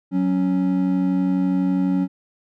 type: tone pair together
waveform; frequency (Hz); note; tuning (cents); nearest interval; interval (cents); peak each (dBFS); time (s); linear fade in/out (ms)
triangle; 185.2 / 277.3; F#3 / C#4; +2 / +1; perfect fifth; 699; -18; 0.11-2.08; 50
effects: none